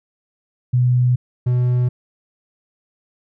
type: tone pair in turn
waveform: sine / triangle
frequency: 124.4 / 123.89 Hz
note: B2 / B2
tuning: +13 / +6 cents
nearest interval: unison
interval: 7 cents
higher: first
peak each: -12 dBFS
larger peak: neither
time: 0.73-1.16 / 1.46-1.89 s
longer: neither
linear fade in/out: 10 ms
effects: none